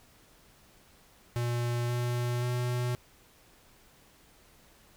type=tone with pitch steps; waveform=square; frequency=120 / 121.46 / 122.95 Hz; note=B2 / B2 / B2; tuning=-49 / -28 / -7 cents; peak=-29 dBFS; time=1.36-2.95 s; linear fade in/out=0 ms; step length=530 ms; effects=pink hiss -60 dBFS RMS until 4.96 s